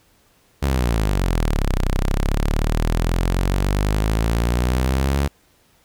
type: exponential two-way sweep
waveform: sawtooth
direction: down then up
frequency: 71.2 to 30.87 to 71.2 Hz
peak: -13 dBFS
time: 0.62-5.28 s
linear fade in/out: 10 ms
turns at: 1.77 s
effects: pink hiss -58 dBFS RMS until 5.84 s